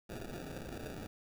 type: noise with sample-and-hold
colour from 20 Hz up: white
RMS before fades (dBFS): -44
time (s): 0.09-1.07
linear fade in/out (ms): 10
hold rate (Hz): 1050
effects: none